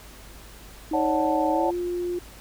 sine tone with pitch glide, 314.2 to 352.7 Hz, D#4 to F4, +17 to +17 cents, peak -25 dBFS, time 0.91-2.19 s, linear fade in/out 5 ms, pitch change +200 cents, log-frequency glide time 1.51-1.75 s
sine chord, D major seventh, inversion third, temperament equal with one note detuned, 547.7 / 587.3 / 740 / 880 Hz, C#5 / D5 / F#5 / A5, -21 / 0 / 0 / 0 cents, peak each -27 / -29 / -27 / -26 dBFS, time 0.93-1.71 s, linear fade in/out 10 ms
effects added 50 Hz sine -47 dBFS peak until 2.4 s + pink hiss -47 dBFS RMS until 2.4 s

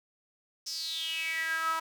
sawtooth tone with high-pass filter sweep, 324.3 Hz, E4, 28 cents flat, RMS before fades -33 dBFS, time 0.66-1.8 s, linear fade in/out 10 ms, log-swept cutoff 5500 to 1100 Hz, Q 8.3, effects none

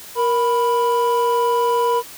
triangle tone pair together, 469.6 / 987 Hz, A#4 / B5, +13 / -1 cents, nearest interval octave + minor second, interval 1286 cents, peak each -16 dBFS, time 0.15-2.03 s, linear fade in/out 50 ms, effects white hiss -38 dBFS RMS until 2.17 s

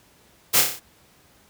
white noise with echo, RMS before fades -17 dBFS, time 0.53-0.62 s, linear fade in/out 20 ms, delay 30 ms, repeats 6, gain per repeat -4 dB, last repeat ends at 0.8 s, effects pink hiss -56 dBFS RMS until 1.49 s + high-pass 60 Hz 12 dB/octave

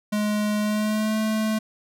square tone with pitch glide, 210 to 217.5 Hz, G#3 to A3, +19 to -20 cents, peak -22 dBFS, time 0.12-1.59 s, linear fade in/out 10 ms, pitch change +61 cents, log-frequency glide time 0.61-1.18 s, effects none

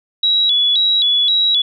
sine tone with vibrato, 3632 Hz, A#7, 46 cents flat, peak -11 dBFS, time 0.23-1.62 s, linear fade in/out 5 ms, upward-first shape square, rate 1.9 Hz, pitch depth 110 cents each way, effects none

